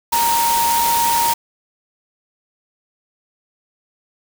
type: tone in noise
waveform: sine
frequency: 932.3 Hz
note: A#5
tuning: in tune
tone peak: -15 dBFS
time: 0.12-1.34 s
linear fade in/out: 10 ms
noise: white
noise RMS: -21 dBFS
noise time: 0.12-1.34 s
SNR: +3 dB
effects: none